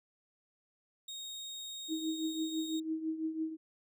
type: tone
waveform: 30% pulse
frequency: 3729 Hz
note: A#7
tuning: in tune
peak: -39 dBFS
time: 1.08-2.8 s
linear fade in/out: 5 ms
type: tone with tremolo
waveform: sine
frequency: 318.4 Hz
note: D#4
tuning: 40 cents sharp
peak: -30 dBFS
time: 1.88-3.57 s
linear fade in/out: 50 ms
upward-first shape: triangle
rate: 6 Hz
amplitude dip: 75%
effects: none